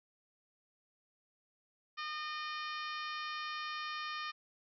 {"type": "harmonic tone", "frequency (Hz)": 610, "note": "D#5", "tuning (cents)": -34, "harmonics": [2, 3, 4, 5, 6, 7, 8, 9], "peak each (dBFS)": [-41, -45, -47, -49, -51, -52, -53, -54], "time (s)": [1.97, 4.32], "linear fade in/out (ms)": 20, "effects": []}